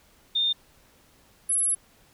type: tone pair in turn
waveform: sine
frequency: 3629 / 10809 Hz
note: A#7 / E9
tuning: -47 / +42 cents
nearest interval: octave + perfect fifth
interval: 1889 cents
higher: second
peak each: -21 / -21 dBFS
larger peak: neither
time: 0.35-0.53 / 1.49-1.75 s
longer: second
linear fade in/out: 10 ms
effects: pink hiss -59 dBFS RMS until 2.13 s